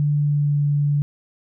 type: tone with pitch glide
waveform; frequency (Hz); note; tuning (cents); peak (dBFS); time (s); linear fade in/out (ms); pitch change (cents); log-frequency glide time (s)
sine; 146.83 to 144.98; D3 to D3; 0 to -22; -16; 0-1.02; 0; -22; 0.12-0.61
effects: none